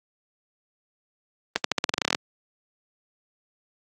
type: accelerating click train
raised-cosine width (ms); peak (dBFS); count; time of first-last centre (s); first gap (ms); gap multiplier
0.2; -3; 14; 1.56-2.149; 83; 0.89
effects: high-pass 150 Hz 12 dB/octave + Opus 24 kbps